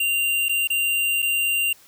square tone with dropouts, 2779 Hz, F7, 9 cents flat, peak -20 dBFS, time 0-1.73 s, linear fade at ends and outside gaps 5 ms, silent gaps 0.485-0.493 / 0.674-0.701 / 1.221-1.225 s, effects white hiss -52 dBFS RMS until 1.87 s

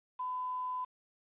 sine tone with quantisation, 1007 Hz, B5, 33 cents sharp, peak -34 dBFS, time 0.19-0.85 s, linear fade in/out 10 ms, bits 9, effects resampled to 8000 Hz

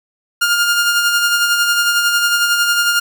sawtooth tone with tremolo, 1410 Hz, F6, 16 cents sharp, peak -7 dBFS, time 0.41-3 s, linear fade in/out 10 ms, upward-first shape sine, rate 11 Hz, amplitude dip 40%, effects none

